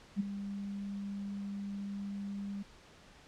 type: tone with ADSR envelope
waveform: sine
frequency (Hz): 200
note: G3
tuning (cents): +35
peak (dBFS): -26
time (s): 0.16-2.63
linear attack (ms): 41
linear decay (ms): 14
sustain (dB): -11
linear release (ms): 9
effects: pink hiss -58 dBFS RMS until 3.27 s + low-pass 6000 Hz 12 dB/octave